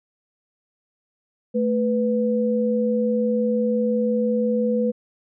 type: tone pair together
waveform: sine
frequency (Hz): 220.2 / 494.4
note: A3 / B4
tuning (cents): +2 / +2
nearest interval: octave + major second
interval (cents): 1400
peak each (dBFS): -21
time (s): 1.54-4.92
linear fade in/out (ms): 20
effects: none